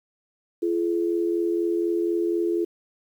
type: tone pair together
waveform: sine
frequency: 342 / 426.1 Hz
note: F4 / G#4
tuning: -36 / +44 cents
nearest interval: major third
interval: 380 cents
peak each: -22 / -27 dBFS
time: 0.62-2.65 s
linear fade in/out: 10 ms
effects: 9-bit